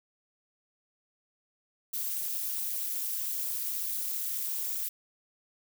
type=noise with amplitude modulation; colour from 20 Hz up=violet; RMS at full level=-29 dBFS; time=1.93-4.89 s; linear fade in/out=10 ms; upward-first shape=sine; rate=235 Hz; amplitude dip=100%; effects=none